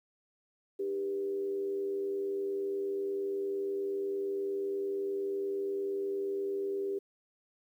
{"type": "tone with frequency modulation", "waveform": "sine", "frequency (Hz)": 395.2, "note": "G4", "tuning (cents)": 14, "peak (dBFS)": -31, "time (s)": [0.79, 6.99], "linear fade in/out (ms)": 10, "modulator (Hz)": 88.5, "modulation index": 0.4, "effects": ["11-bit"]}